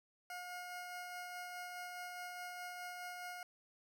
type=tone with tremolo; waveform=20% pulse; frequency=717 Hz; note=F5; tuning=45 cents sharp; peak=-39 dBFS; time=0.3-3.43 s; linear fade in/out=2 ms; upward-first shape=sine; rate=4.8 Hz; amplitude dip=25%; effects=none

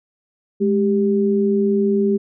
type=tone pair together; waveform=sine; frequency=208.8 / 394.2 Hz; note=G#3 / G4; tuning=+10 / +10 cents; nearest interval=major seventh; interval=1100 cents; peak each=-17 dBFS; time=0.6-2.18 s; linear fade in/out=20 ms; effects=none

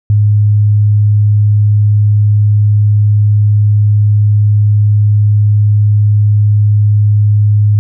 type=tone; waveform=sine; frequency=104.4 Hz; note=G#2; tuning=10 cents sharp; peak=-5 dBFS; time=0.1-7.79 s; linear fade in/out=0 ms; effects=none

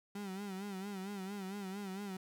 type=tone with vibrato; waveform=35% pulse; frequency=196 Hz; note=G3; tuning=in tune; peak=-39 dBFS; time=0.15-2.17 s; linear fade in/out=5 ms; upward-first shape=sine; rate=4.4 Hz; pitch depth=87 cents each way; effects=none

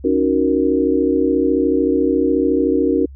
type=chord; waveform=sine; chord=D# minor seventh; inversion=third; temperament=equal; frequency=277.2 / 311.1 / 370 / 466.2 Hz; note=C#4 / D#4 / F#4 / A#4; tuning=0 / 0 / 0 / 0 cents; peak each=-18 / -19 / -19 / -19 dBFS; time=0.04-3.06 s; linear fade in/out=10 ms; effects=added 68 Hz sine -34 dBFS peak until 3.15 s

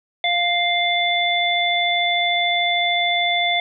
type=harmonic tone; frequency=698.5 Hz; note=F5; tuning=in tune; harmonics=1 / 3 / 5; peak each=-21 / -21 / -21 dBFS; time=0.24-3.6 s; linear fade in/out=2 ms; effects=none

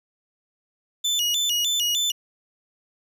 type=tone with vibrato; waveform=30% pulse; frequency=3193 Hz; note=G7; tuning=31 cents sharp; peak=-18 dBFS; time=1.04-2.12 s; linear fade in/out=10 ms; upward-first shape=square; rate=3.3 Hz; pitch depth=170 cents each way; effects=none

